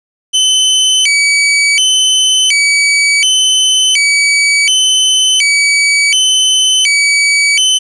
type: tone with vibrato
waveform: sawtooth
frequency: 2633 Hz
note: E7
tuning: 3 cents flat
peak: -4 dBFS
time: 0.33-7.79 s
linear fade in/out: 20 ms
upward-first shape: square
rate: 0.69 Hz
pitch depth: 250 cents each way
effects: resampled to 22050 Hz + 7-bit